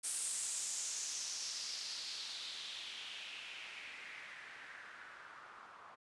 blue noise with low-pass filter sweep, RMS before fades -45 dBFS, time 0.03-5.96 s, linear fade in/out 20 ms, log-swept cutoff 9300 to 1100 Hz, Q 3.2, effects resampled to 24000 Hz

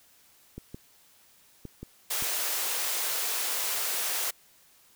clicks, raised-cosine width 3 ms, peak -26 dBFS, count 5, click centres 0.58 / 0.745 / 1.653 / 1.83 / 2.224 s
white high-pass noise, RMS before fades -30 dBFS, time 2.1-4.31 s, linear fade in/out 10 ms, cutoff 390 Hz, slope 24 dB/octave
effects white hiss -60 dBFS RMS until 4.95 s

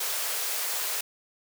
white high-pass noise, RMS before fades -30 dBFS, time 0-1.01 s, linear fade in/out 5 ms, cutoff 400 Hz, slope 48 dB/octave, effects none

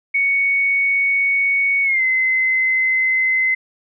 sine tone with pitch glide, 2226 to 2053 Hz, C#7 to C7, +7 to -33 cents, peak -14 dBFS, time 0.14-3.55 s, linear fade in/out 10 ms, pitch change -140 cents, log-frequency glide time 1.83-2.03 s, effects none

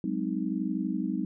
sine chord, Ab dominant seventh, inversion third, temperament just, 186.89 / 207.7 / 259.6 / 311.5 Hz, Gb3 / Ab3 / C4 / Eb4, +18 / 0 / -13 / +2 cents, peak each -33 dBFS, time 0.04-1.25 s, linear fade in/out 2 ms, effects none

